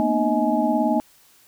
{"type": "tone cluster", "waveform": "sine", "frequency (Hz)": [227.4, 245.9, 301.9, 632, 840], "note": ["A#3", "B3", "D4", "D#5", "G#5"], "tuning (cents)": [-43, -7, 48, 27, 19], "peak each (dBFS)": -24, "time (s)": [0, 1], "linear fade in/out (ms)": 0, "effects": ["white hiss -55 dBFS RMS until 1.47 s"]}